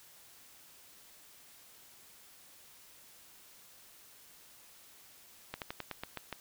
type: slowing click train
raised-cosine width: 0.3 ms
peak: -22 dBFS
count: 8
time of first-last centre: 5.54-6.327 s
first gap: 78 ms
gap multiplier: 1.12
effects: white hiss -58 dBFS RMS until 6.4 s